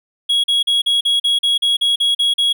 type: tone bursts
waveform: triangle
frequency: 3322 Hz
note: G#7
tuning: in tune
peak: -11 dBFS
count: 12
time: 0.29-2.53 s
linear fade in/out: 10 ms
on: 150 ms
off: 40 ms
effects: none